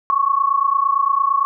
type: tone pair together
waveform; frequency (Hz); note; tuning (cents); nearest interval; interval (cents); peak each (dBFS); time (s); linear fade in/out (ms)
sine; 1093.2 / 1122; C#6 / C#6; -24 / +21; unison; 45; -17; 0.1-1.45; 0
effects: none